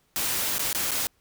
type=noise with dropouts; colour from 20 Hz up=white; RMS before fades=-27 dBFS; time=0.16-1.07 s; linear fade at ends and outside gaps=0 ms; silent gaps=0.582-0.594 / 0.729-0.748 / 0.909-0.916 s; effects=pink hiss -67 dBFS RMS until 1.2 s